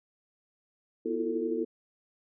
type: tone cluster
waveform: sine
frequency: 243.1 / 327.8 / 340.4 / 359.4 / 445.7 Hz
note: B3 / E4 / F4 / F4 / A4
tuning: -27 / -10 / -44 / +50 / +22 cents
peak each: -36 / -33 / -37 / -37 / -32 dBFS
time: 1.05-1.65 s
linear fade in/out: 10 ms
effects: none